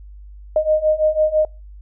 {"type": "beating tone pair", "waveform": "sine", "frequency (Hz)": [615, 621], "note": ["D#5", "D#5"], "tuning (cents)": [-20, -3], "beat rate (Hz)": 6, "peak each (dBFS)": [-18, -16], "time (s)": [0.56, 1.45], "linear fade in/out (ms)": 2, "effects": ["noise-tail reverb RT60 0.3 s tail -26 dB re dry", "added 50 Hz sine -36 dBFS peak until 1.81 s"]}